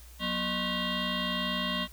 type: tone with frequency modulation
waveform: sine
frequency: 1520 Hz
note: F#6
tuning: 46 cents sharp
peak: -28 dBFS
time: 0.19-1.88 s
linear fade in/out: 50 ms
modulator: 426 Hz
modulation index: 5.1
effects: added 60 Hz sine -48 dBFS peak until 1.92 s + white hiss -55 dBFS RMS until 1.92 s